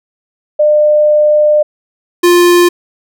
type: tone pair in turn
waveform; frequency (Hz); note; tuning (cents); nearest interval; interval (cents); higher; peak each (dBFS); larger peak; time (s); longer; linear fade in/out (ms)
sine / square; 601 / 350.6; D5 / F4; +40 / +7; major sixth; 933; first; -5; neither; 0.59-1.63 / 2.23-2.69; first; 10
effects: none